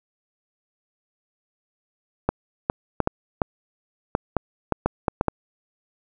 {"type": "clicks", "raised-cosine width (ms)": 1, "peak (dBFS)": -5, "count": 12, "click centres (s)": [2.29, 2.699, 3.003, 3.074, 3.418, 4.151, 4.367, 4.723, 4.86, 5.082, 5.211, 5.283], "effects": []}